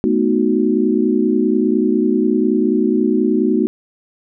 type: chord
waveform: sine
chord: B dominant seventh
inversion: third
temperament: equal with one note detuned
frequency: 216.7 / 246.9 / 311.1 / 370 Hz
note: A3 / B3 / D#4 / F#4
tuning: -26 / 0 / 0 / 0 cents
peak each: -18 dBFS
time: 0.04-3.67 s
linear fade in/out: 0 ms
effects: none